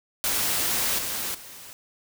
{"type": "noise with level steps", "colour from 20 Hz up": "white", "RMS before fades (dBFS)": [-25, -30, -43], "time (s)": [0.24, 1.73], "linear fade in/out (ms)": 0, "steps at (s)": [0.98, 1.34], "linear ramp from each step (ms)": 10, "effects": []}